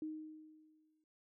sine tone with exponential decay, 311.1 Hz, D#4, in tune, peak -38 dBFS, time 0.02-1.04 s, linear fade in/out 2 ms, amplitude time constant 220 ms, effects none

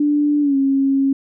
sine tone with pitch glide, 293.7 to 272.5 Hz, D4 to C#4, 0 to -29 cents, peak -13 dBFS, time 0-1.13 s, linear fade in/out 5 ms, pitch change -129 cents, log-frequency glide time 0.41-0.56 s, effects none

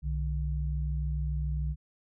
sine tone pair together, 63.15 / 150.2 Hz, B1 / D3, +39 / +39 cents, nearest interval octave + minor third, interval 1500 cents, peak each -29 / -34 dBFS, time 0.02-1.76 s, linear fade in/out 50 ms, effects none

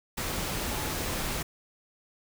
sine tone in noise, 857 Hz, A5, 46 cents flat, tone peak -41 dBFS, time 0.7-0.92 s, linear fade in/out 10 ms, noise pink, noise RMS -32 dBFS, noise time 0.17-1.43 s, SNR -12 dB, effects none

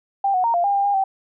sine tone with pitch steps, 790 / 736 / 927 / 695 / 804 / 797 / 808 / 774 Hz, G5 / F#5 / A#5 / F5 / G5 / G5 / G#5 / G5, +13 / -9 / -10 / -9 / +44 / +28 / -48 / -22 cents, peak -16 dBFS, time 0.24-1.04 s, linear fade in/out 5 ms, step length 100 ms, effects none

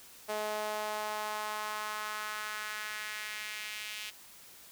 sawtooth tone with high-pass filter sweep, 212.6 Hz, G#3, 41 cents sharp, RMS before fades -38 dBFS, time 0.28-4.11 s, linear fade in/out 20 ms, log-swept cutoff 580 to 2700 Hz, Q 2, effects white hiss -54 dBFS RMS until 4.71 s

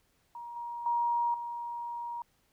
sine tone with level steps, 947 Hz, A#5, 27 cents sharp, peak -40 / -36 / -26 / -35 dBFS, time 0.35-2.22 s, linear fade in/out 2 ms, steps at 0.56 / 0.86 / 1.34 s, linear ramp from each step 2 ms, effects pink hiss -71 dBFS RMS until 2.52 s

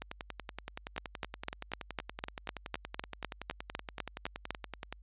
two click trains, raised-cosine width 0.3 ms, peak -23 / -18 dBFS, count 53 / 15, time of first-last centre 0.02-4.926 / 0.98-4.506 s, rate 10.6 / 3.97 Hz, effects added 50 Hz sine -53 dBFS peak until 5.02 s + resampled to 8000 Hz

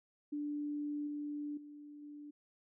sine tone with level steps, 293.7 Hz, D4, in tune, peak -36 / -38 / -49 / -47 dBFS, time 0.32-2.31 s, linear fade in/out 10 ms, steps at 1.07 / 1.57 / 2.02 s, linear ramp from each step 5 ms, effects none

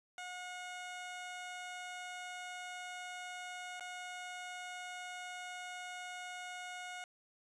15% pulse tone with dropouts, 724 Hz, F#5, 38 cents flat, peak -37 dBFS, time 0.18-7.04 s, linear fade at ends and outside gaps 1 ms, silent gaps 3.797-3.807 s, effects resampled to 24000 Hz

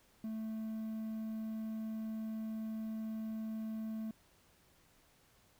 triangle tone with quantisation, 220 Hz, A3, in tune, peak -36 dBFS, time 0.24-4.11 s, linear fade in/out 2 ms, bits 11, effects pink hiss -68 dBFS RMS until 5.59 s

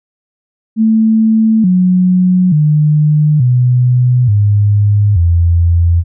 sine tone with pitch steps, 221 / 182.65 / 150.95 / 124.75 / 103.1 / 85.21 Hz, A3 / F#3 / D3 / B2 / G#2 / F2, +8 / -22 / +48 / +18 / -12 / -42 cents, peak -6 dBFS, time 0.76-6.04 s, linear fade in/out 50 ms, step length 880 ms, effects none

